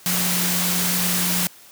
sine tone in noise, 178.9 Hz, F3, 42 cents sharp, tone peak -25 dBFS, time 0.06-1.47 s, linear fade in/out 0 ms, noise white, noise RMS -22 dBFS, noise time 0.06-1.47 s, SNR -6 dB, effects white hiss -47 dBFS RMS until 1.71 s + high-pass 100 Hz 12 dB/octave

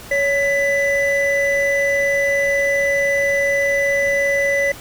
triangle tone pair together, 559.8 / 1995 Hz, C#5 / B6, +17 / +17 cents, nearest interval octave + minor seventh, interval 2200 cents, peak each -16 / -16 dBFS, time 0.11-4.72 s, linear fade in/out 5 ms, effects pink hiss -37 dBFS RMS until 4.8 s

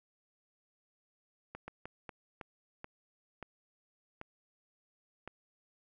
slowing click train, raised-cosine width 0.5 ms, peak -28 dBFS, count 9, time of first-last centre 1.55-5.276 s, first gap 130 ms, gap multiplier 1.35, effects none

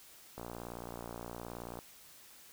click train, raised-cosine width 1 ms, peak -29 dBFS, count 84, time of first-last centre 0.38-1.789 s, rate 58.9 Hz, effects white hiss -57 dBFS RMS until 2.52 s

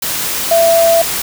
sine tone in noise, 668 Hz, E5, 23 cents sharp, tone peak -7 dBFS, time 0.51-1.02 s, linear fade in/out 5 ms, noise white, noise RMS -18 dBFS, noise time 0.02-1.22 s, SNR +8 dB, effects none

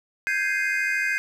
triangle chord, Ab major seventh, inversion third, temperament equal, 1568 / 1661.2 / 2093 / 2489 Hz, G6 / Ab6 / C7 / Eb7, 0 / 0 / 0 / 0 cents, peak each -25 / -27 / -25 / -28 dBFS, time 0.27-1.18 s, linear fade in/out 0 ms, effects none

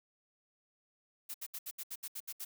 blue noise bursts, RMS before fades -42 dBFS, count 10, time 1.29-2.45 s, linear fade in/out 10 ms, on 53 ms, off 70 ms, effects none

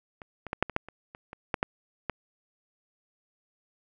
clicks, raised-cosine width 0.5 ms, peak -27 / -23 / -15 / -7 / -21 / -10 / -28 / -28 / -26 / -11 / -10 / -14 dBFS, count 12, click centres 0.218 / 0.467 / 0.531 / 0.626 / 0.697 / 0.764 / 0.886 / 1.149 / 1.331 / 1.542 / 1.629 / 2.097 s, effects none

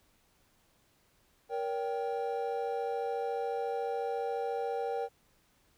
triangle chord, G diminished, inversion first, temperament just, 470.4 / 564.5 / 784 Hz, Bb4 / Db5 / G5, +16 / +31 / 0 cents, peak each -32 / -38 / -34 dBFS, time 1.49-5.09 s, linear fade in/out 50 ms, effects pink hiss -69 dBFS RMS until 5.77 s

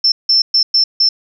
sine tone bursts at uneven times, 5340 Hz, E8, 22 cents sharp, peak -8 dBFS, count 5, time 0.04-0.12 / 0.29-0.42 / 0.54-0.63 / 0.74-0.84 / 1-1.09 s, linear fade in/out 5 ms, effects none

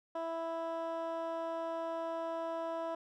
15% pulse tone with band-pass filter, 329.6 Hz, E4, in tune, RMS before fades -38 dBFS, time 0.15-2.95 s, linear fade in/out 5 ms, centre 690 Hz, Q 1.6, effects none

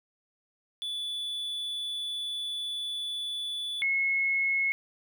triangle / sine tone pair in turn, 3458 / 2178 Hz, A7 / C#7, -31 / -31 cents, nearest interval minor sixth, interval 800 cents, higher first, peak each -30 / -24 dBFS, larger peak second, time 0.82-3.82 / 3.82-4.72 s, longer first, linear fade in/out 0 ms, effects none

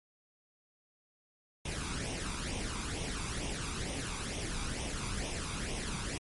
pink noise with flanger, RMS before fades -37 dBFS, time 1.65-6.18 s, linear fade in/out 5 ms, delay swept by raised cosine 0.33 to 0.85 ms, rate 2.2 Hz, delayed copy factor +0.6, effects MP3 48 kbps

